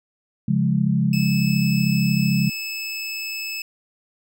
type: chord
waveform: sine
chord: Db major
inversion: none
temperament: equal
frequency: 138.59 / 174.61 / 207.7 Hz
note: Db3 / F3 / Ab3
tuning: 0 / 0 / 0 cents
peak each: -21 dBFS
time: 0.48-2.5 s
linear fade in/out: 5 ms
type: tone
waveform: 25% pulse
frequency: 2607 Hz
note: E7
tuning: 20 cents flat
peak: -23 dBFS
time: 1.13-3.62 s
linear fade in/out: 2 ms
effects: none